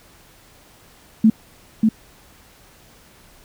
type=tone with echo; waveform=sine; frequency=220 Hz; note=A3; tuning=in tune; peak=-8 dBFS; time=1.24-1.3 s; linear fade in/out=5 ms; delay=590 ms; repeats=1; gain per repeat=-3 dB; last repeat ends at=1.89 s; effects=pink hiss -50 dBFS RMS until 3.44 s